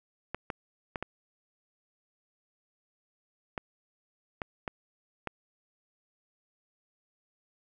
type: clicks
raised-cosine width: 0.5 ms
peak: -18 dBFS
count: 8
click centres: 0.346 / 0.502 / 0.958 / 1.026 / 3.578 / 4.418 / 4.678 / 5.273 s
effects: none